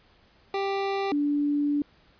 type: tone pair in turn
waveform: 25% pulse / sine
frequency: 393.4 / 290.5 Hz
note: G4 / D4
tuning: +6 / -19 cents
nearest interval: perfect fourth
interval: 525 cents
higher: first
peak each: -22 dBFS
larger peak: neither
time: 0.54-1.12 / 1.12-1.82 s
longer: second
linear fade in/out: 2 ms
effects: pink hiss -60 dBFS RMS until 2.19 s + resampled to 11025 Hz